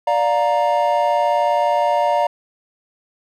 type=chord; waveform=triangle; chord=Bb major; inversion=first; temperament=equal with one note detuned; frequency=587.3 / 706.6 / 932.3 Hz; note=D5 / F5 / Bb5; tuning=0 / +20 / 0 cents; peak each=-17 dBFS; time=0.07-2.27 s; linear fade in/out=5 ms; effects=none